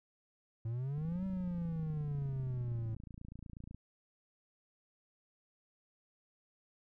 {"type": "exponential two-way sweep", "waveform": "triangle", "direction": "up then down", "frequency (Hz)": [110, 192.2, 110], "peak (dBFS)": -33, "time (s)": [0.65, 2.95], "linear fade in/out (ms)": 5, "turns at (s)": 1.25}
{"type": "click train", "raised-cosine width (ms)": 5, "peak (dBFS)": -36, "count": 79, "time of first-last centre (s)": [0.98, 3.746], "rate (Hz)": 28.2}
{"effects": []}